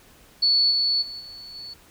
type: tone with level steps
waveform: sine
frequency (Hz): 4435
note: C#8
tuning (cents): 0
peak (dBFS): -16 / -19 / -33 / -38 / -35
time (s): 0.42-1.74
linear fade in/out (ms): 10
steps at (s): 0.7 / 1.01 / 1.19 / 1.54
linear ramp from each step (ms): 20
effects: pink hiss -53 dBFS RMS until 1.9 s